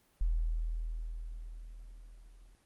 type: tone with level ramp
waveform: sine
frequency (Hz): 40.52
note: E1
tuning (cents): -29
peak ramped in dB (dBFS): -26 to -54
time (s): 0.21-2.55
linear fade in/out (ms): 0
effects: pink hiss -69 dBFS RMS until 2.65 s + Opus 24 kbps